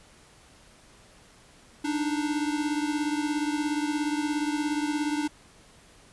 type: beating tone pair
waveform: square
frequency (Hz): 293.7 / 310.7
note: D4 / D#4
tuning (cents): 0 / -2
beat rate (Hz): 17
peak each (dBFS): -28 / -32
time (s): 1.84-5.28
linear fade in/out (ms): 10
effects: pink hiss -55 dBFS RMS until 6.12 s + resampled to 24000 Hz